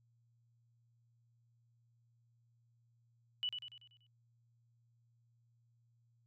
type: tone with echo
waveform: sine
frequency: 2960 Hz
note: F#7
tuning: in tune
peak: -34 dBFS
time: 3.43-3.49 s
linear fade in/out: 0 ms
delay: 96 ms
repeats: 6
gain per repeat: -6 dB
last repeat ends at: 4.066 s
effects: added 117 Hz sine -70 dBFS peak until 6.26 s